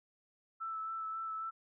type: tone with vibrato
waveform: sine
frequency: 1318.5 Hz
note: E6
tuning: in tune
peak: -37 dBFS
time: 0.6-1.51 s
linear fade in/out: 20 ms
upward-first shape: sine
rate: 3.7 Hz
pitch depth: 16 cents each way
effects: none